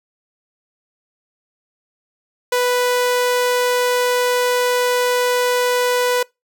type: tone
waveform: sawtooth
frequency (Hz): 493.9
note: B4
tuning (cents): 0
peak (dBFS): -11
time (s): 2.52-6.23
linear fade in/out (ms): 5
effects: noise-tail reverb RT60 0.2 s tail -24 dB re dry